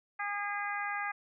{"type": "harmonic tone", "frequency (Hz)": 407.9, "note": "G#4", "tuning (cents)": -31, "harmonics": [2, 3, 4, 5, 6], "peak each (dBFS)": [-38, -39, -38, -39, -46], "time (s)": [0.19, 1.12], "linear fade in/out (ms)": 10, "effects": []}